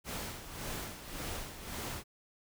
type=noise with tremolo; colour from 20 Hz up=pink; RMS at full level=-39 dBFS; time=0.04-2.04 s; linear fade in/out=50 ms; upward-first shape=sine; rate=1.8 Hz; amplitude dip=65%; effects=none